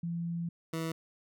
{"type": "tone pair in turn", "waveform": ["sine", "20% pulse"], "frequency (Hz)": [169.6, 162.71], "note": ["E3", "E3"], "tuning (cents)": [50, -22], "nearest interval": "minor second", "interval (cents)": 72, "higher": "first", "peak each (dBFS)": [-32, -28], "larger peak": "second", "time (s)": [[0.03, 0.49], [0.73, 0.92]], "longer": "first", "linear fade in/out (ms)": 5, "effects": []}